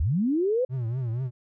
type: linear sweep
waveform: sine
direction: up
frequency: 58.6 to 523.3 Hz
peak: -21 dBFS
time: 0-0.65 s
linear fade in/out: 5 ms
type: tone with vibrato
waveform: triangle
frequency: 121.8 Hz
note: B2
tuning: 24 cents flat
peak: -24 dBFS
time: 0.69-1.31 s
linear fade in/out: 50 ms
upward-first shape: triangle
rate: 4.2 Hz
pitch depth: 180 cents each way
effects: none